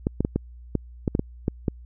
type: clicks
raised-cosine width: 3 ms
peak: -9 dBFS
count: 10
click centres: 0.069 / 0.206 / 0.249 / 0.36 / 0.753 / 1.078 / 1.151 / 1.194 / 1.481 / 1.682 s
effects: added 60 Hz sine -41 dBFS peak until 1.85 s